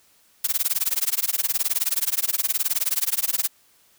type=noise with tremolo; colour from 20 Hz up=blue; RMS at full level=-20 dBFS; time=0.44-3.48 s; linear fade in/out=5 ms; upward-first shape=sine; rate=19 Hz; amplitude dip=100%; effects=white hiss -59 dBFS RMS until 3.98 s